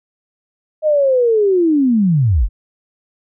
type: linear sweep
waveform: sine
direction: down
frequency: 629 to 34.65 Hz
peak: -10 dBFS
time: 0.82-2.49 s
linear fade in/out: 50 ms
effects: none